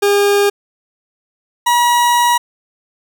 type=tone pair in turn; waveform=40% pulse; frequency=405.2 / 961.2 Hz; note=G#4 / B5; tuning=-43 / -47 cents; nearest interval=octave + minor third; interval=1496 cents; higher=second; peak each=-9 / -9 dBFS; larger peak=neither; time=0.02-0.5 / 1.66-2.38 s; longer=second; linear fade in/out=10 ms; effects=none